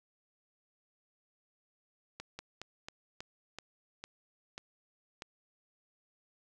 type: slowing click train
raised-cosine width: 0.2 ms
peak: -25 dBFS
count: 9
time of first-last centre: 2.2-5.221 s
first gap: 190 ms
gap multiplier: 1.19
effects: none